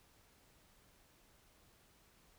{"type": "silence", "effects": ["pink hiss -68 dBFS RMS until 2.38 s"]}